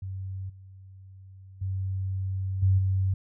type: tone with level steps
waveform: sine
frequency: 95.3 Hz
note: G2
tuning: 48 cents flat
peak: -32 / -45 / -27 / -18 / -22 dBFS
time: 0.02-3.14 s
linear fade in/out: 5 ms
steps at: 0.49 / 1.61 / 2.62 / 2.78 s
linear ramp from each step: 10 ms
effects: none